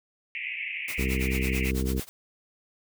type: band-pass noise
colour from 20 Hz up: white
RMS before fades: -34 dBFS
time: 0.35-1.71 s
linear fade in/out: 0 ms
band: 2000 to 2700 Hz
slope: 96 dB/octave
type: noise with tremolo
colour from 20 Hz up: white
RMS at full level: -36 dBFS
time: 0.88-2.09 s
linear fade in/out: 0 ms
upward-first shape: sine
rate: 9.1 Hz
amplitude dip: 95%
type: harmonic tone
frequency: 65 Hz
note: C2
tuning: 11 cents flat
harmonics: 1 / 2 / 3 / 4 / 5 / 6 / 7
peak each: -27 / -35 / -32 / -35 / -37 / -37 / -38 dBFS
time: 0.98-2 s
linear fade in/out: 5 ms
effects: none